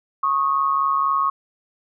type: tone pair together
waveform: sine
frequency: 1100.5 / 1244.5 Hz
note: C#6 / D#6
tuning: -13 / 0 cents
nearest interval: major second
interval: 213 cents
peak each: -18 / -23 dBFS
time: 0.23-1.3 s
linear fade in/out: 5 ms
effects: none